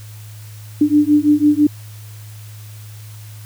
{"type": "beating tone pair", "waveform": "sine", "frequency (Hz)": [293.7, 299.7], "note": ["D4", "D4"], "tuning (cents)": [0, 35], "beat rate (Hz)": 6, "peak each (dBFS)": -13, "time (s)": [0.81, 1.67], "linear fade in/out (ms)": 5, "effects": ["added 106 Hz sine -33 dBFS peak until 3.45 s", "white hiss -44 dBFS RMS until 3.45 s"]}